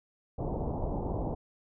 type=low-pass noise; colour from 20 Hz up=pink; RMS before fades=-33 dBFS; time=0.38-1.35 s; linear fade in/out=10 ms; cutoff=900 Hz; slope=48 dB/octave; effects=none